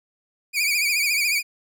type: tone with vibrato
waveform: sawtooth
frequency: 2356 Hz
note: D7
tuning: 5 cents sharp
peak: -16 dBFS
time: 0.53-1.43 s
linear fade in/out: 50 ms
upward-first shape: triangle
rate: 14 Hz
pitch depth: 110 cents each way
effects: none